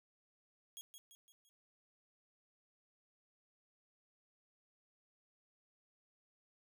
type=tone with echo; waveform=15% pulse; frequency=3302 Hz; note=G#7; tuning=11 cents flat; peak=-40 dBFS; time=0.77-0.81 s; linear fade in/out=0 ms; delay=170 ms; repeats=4; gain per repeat=-6 dB; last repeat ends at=1.49 s; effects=none